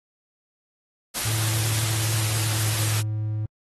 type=noise; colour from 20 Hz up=white; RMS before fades=-27 dBFS; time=1.14-3.02 s; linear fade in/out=20 ms
type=tone with pitch glide; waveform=triangle; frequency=110 to 107.55 Hz; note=A2 to A2; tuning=0 to -39 cents; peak=-22 dBFS; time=1.25-3.46 s; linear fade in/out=5 ms; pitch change=-39 cents; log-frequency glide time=1.96-3.03 s
effects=AAC 32 kbps